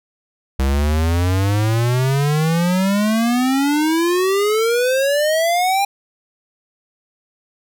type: exponential sweep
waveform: square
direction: up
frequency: 65.41 to 807 Hz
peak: -15 dBFS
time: 0.59-5.85 s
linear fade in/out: 5 ms
effects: none